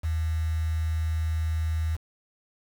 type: tone with quantisation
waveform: sine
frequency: 80 Hz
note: D#2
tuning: 49 cents sharp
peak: -24 dBFS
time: 0.03-1.97 s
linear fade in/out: 20 ms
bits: 7
effects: none